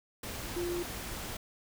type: tone in noise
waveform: sine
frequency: 349.2 Hz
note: F4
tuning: in tune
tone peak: -32 dBFS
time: 0.56-0.83 s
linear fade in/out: 5 ms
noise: pink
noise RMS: -40 dBFS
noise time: 0.23-1.37 s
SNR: +5 dB
effects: none